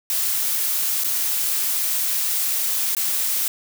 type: noise with dropouts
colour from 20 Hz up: blue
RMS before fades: -22 dBFS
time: 0.1-3.48 s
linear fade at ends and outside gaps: 1 ms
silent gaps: 1.037-1.044 / 2.95-2.967 s
effects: none